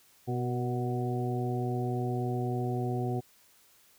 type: harmonic tone with a mistuned harmonic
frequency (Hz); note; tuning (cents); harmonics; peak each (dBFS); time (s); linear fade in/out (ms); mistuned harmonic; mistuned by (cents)
123.47; B2; 0; 1 / 2 / 3 / 4 / 5 / 6; -31 / -36 / -35 / -43 / -47 / -38; 0.27-3.21; 20; 4; -43
effects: white hiss -62 dBFS RMS until 3.98 s